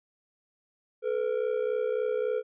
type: ring-modulated tone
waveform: triangle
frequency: 465.4 Hz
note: A#4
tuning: 3 cents flat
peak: -21 dBFS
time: 1.02-2.43 s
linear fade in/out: 50 ms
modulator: 31.8 Hz
effects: resampled to 8000 Hz